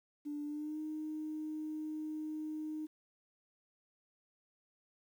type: tone with pitch glide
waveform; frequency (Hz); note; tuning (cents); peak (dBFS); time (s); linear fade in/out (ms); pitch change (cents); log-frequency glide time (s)
sine; 293.7 to 308.8; D4 to D#4; 0 to -13; -37; 0.25-2.87; 20; +87; 0.45-0.79
effects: tanh soft clip ceiling -33 dBFS + 11-bit